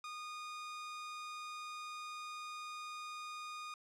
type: tone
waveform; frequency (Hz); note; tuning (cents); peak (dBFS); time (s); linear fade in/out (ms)
sawtooth; 1228; D#6; -23; -40; 0.04-3.74; 2
effects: low-pass 7000 Hz 12 dB/octave